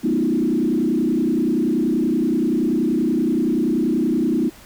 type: tone with frequency modulation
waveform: sine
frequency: 277.2 Hz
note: C#4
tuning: in tune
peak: -16 dBFS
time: 0.03-4.5 s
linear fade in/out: 20 ms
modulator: 30.5 Hz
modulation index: 2.3
effects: pink hiss -45 dBFS RMS until 4.65 s